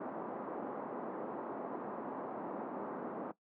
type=band-pass noise; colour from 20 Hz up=pink; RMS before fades=-42 dBFS; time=0-3.32 s; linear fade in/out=10 ms; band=230 to 1100 Hz; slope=24 dB/octave; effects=noise-tail reverb RT60 0.1 s tail -17 dB re dry